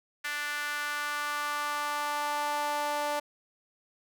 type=tone with high-pass filter sweep; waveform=sawtooth; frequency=293.7 Hz; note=D4; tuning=in tune; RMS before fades=-32 dBFS; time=0.24-3.2 s; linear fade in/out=10 ms; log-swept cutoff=1700 to 710 Hz; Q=2.9; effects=none